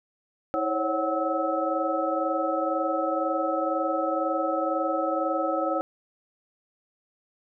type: tone cluster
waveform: sine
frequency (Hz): 322.7 / 539 / 561 / 747 / 1298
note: E4 / C#5 / C#5 / F#5 / E6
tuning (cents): -37 / -49 / +21 / +16 / -27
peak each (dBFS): -30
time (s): 0.54-5.81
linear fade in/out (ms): 0
effects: none